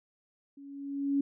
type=tone with level ramp; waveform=sine; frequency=279.7 Hz; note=C#4; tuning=16 cents sharp; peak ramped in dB=-47 to -23 dBFS; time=0.57-1.21 s; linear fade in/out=5 ms; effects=none

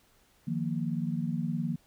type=chord; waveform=sine; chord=Eb suspended second; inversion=none; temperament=just; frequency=155.56 / 175.01 / 233.3 Hz; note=Eb3 / F3 / Bb3; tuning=0 / +4 / +2 cents; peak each=-33 dBFS; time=0.47-1.76 s; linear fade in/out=10 ms; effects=pink hiss -65 dBFS RMS until 1.86 s

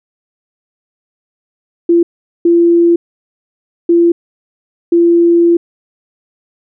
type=tone bursts at uneven times; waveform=sine; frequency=341.2 Hz; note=F4; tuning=40 cents flat; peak=-5 dBFS; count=4; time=1.89-2.03 / 2.45-2.96 / 3.89-4.12 / 4.92-5.57 s; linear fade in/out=5 ms; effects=none

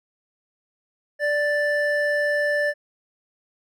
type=tone pair together; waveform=triangle; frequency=587.3 / 1761.9 Hz; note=D5 / A6; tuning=0 / +2 cents; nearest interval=octave + perfect fifth; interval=1902 cents; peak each=-20 dBFS; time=1.19-2.74 s; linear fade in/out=50 ms; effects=none

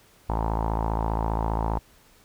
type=tone with low-pass filter; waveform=sawtooth; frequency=55 Hz; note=A1; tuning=in tune; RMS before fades=-26 dBFS; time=0.29-1.79 s; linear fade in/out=5 ms; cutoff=910 Hz; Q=6.3; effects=pink hiss -57 dBFS RMS until 2.24 s

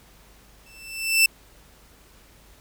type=tone with exponential growth; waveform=sawtooth; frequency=2663 Hz; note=E7; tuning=17 cents sharp; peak=-9 dBFS; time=0.66-1.26 s; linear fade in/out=5 ms; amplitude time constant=130 ms; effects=added 50 Hz sine -54 dBFS peak until 2.6 s + pink hiss -54 dBFS RMS until 2.6 s

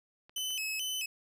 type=clicks; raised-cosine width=0.3 ms; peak=-39 dBFS; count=3; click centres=0.295 / 0.38 / 0.506 s
type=tone with vibrato; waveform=sawtooth; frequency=2794 Hz; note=F7; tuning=in tune; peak=-30 dBFS; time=0.36-1.06 s; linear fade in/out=5 ms; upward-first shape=square; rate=2.3 Hz; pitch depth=140 cents each way
effects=none

